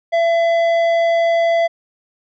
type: tone with tanh clipping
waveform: sine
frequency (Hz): 672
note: E5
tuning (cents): +33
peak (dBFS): -14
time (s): 0.12-1.68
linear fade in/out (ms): 20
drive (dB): 10
effects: none